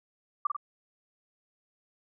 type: tone with echo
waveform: sine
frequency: 1174.7 Hz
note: D6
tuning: in tune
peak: -23 dBFS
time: 0.45-0.47 s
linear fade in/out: 5 ms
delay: 48 ms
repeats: 2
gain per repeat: -4 dB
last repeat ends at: 0.566 s
effects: none